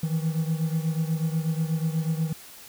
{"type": "beating tone pair", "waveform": "triangle", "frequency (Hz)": [158.5, 166.7], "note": ["D#3", "E3"], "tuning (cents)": [32, 20], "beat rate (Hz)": 8.2, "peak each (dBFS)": [-23, -27], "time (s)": [0.03, 2.33], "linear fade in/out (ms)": 5, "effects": ["white hiss -46 dBFS RMS until 2.68 s"]}